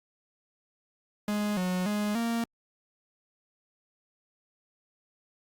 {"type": "tone with pitch steps", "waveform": "45% pulse", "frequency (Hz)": [208.4, 182.4, 208.4, 231.8], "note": ["G#3", "F#3", "G#3", "A#3"], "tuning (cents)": [6, -24, 6, -10], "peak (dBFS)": -27, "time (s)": [1.28, 2.44], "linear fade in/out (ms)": 2, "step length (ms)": 290, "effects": ["Opus 48 kbps"]}